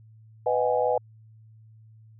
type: chord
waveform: sine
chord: G# minor seventh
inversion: first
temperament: just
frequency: 498.4 / 623 / 747.5 / 830.6 Hz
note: B4 / D#5 / F#5 / G#5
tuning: +16 / +2 / +17 / 0 cents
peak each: -24 / -27 / -29 / -28 dBFS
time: 0.46-0.98 s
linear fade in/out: 5 ms
effects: added 110 Hz sine -49 dBFS peak until 2.19 s